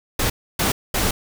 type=noise bursts at uneven times; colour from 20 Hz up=pink; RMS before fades=-20 dBFS; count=3; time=0.19-0.3 / 0.59-0.72 / 0.94-1.11 s; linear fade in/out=5 ms; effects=none